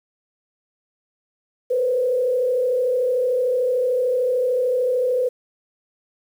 sine tone with frequency modulation, 502 Hz, B4, 28 cents sharp, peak -17 dBFS, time 1.7-5.29 s, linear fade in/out 10 ms, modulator 33.4 Hz, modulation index 0.67, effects 8-bit

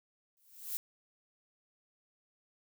violet noise with exponential growth, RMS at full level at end -34 dBFS, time 0.37-0.77 s, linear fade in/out 0 ms, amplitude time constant 85 ms, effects none

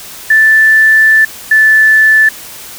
sine tone pair in turn, 1760 / 1750.8 Hz, A6 / A6, 0 / -9 cents, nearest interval unison, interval 9 cents, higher first, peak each -3 dBFS, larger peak neither, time 0.3-1.25 / 1.51-2.29 s, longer first, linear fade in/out 5 ms, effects white hiss -29 dBFS RMS until 2.78 s

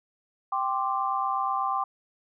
sine chord, G suspended fourth, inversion none, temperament equal, 784 / 1046.5 / 1174.7 Hz, G5 / C6 / D6, 0 / 0 / 0 cents, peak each -29 dBFS, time 0.52-1.84 s, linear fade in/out 5 ms, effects none

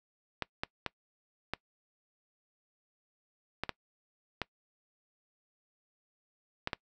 clicks, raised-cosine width 0.3 ms, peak -16 dBFS, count 9, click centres 0.423 / 0.635 / 0.863 / 1.536 / 3.636 / 3.693 / 4.417 / 6.674 / 6.732 s, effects noise-tail reverb RT60 0.1 s tail -23 dB re dry

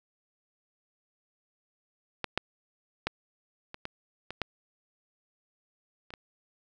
clicks, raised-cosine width 0.3 ms, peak -14 / -10 / -12 / -24 / -19 / -21 / -13 / -29 / -24 dBFS, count 9, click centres 2.243 / 2.376 / 3.07 / 3.744 / 3.854 / 4.306 / 4.417 / 6.105 / 6.138 s, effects none

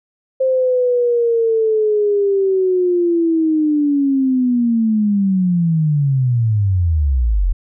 sine linear sweep, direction down, 527 to 39.68 Hz, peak -12 dBFS, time 0.4-7.53 s, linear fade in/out 10 ms, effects none

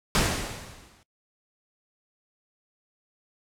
pink noise with exponential decay, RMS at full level -20 dBFS, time 0.15-1.03 s, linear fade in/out 0 ms, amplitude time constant 190 ms, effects noise-tail reverb RT60 0.1 s tail -20 dB re dry + low-pass 10000 Hz 12 dB/octave

